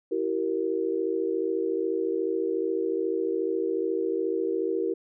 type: chord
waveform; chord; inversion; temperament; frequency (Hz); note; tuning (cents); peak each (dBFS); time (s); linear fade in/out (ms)
sine; E diminished; none; equal with one note detuned; 329.6 / 383.7 / 466.2; E4 / G4 / Bb4; 0 / -37 / 0; -30 / -28 / -29; 0.11-4.94; 10
effects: none